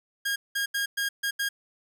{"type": "tone bursts at uneven times", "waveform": "sawtooth", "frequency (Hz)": 1627, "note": "G#6", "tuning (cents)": -36, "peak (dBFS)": -22, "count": 6, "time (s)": [[0.25, 0.36], [0.55, 0.66], [0.74, 0.86], [0.97, 1.09], [1.23, 1.31], [1.39, 1.49]], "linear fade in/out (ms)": 10, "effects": []}